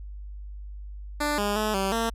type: tone with pitch steps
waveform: 10% pulse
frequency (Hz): 295.1 / 204.9 / 214.3 / 193.6 / 228.4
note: D4 / G#3 / A3 / G3 / A#3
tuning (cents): +8 / -23 / -45 / -21 / -35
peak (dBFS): -16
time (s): 1.2-2.1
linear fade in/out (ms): 10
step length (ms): 180
effects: added 50 Hz sine -36 dBFS peak until 2.14 s + resampled to 32000 Hz